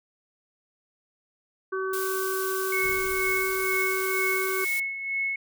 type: harmonic tone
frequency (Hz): 380.4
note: F#4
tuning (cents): +48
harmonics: 1 / 3 / 4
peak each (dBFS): -28 / -33 / -34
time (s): 1.72-4.65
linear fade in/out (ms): 10
type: noise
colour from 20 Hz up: blue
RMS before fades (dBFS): -34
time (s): 1.93-4.8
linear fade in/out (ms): 5
type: tone with tremolo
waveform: sine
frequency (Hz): 2192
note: C#7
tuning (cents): -20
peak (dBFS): -24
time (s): 2.72-5.36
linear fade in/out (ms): 5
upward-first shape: sine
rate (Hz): 2.1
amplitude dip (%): 60
type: noise with exponential decay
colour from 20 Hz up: brown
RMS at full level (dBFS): -41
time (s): 2.83-5.36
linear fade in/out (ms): 0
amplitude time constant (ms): 550
effects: none